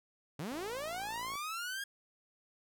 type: linear sweep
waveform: sawtooth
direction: up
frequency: 130.81 to 1643 Hz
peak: -34 dBFS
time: 0.39-1.84 s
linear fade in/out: 5 ms
type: click train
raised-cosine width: 1 ms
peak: -36 dBFS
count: 48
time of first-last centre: 0.52-1.355 s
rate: 56.3 Hz
effects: none